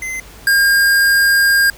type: tone pair in turn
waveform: square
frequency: 2059 / 1611.9 Hz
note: C7 / G6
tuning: -28 / +48 cents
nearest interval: major third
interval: 424 cents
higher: first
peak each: -22 / -10 dBFS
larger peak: second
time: 0.02-0.2 / 0.47-1.7 s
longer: second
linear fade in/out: 2 ms
effects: added 50 Hz sine -42 dBFS peak until 1.77 s + pink hiss -40 dBFS RMS until 1.77 s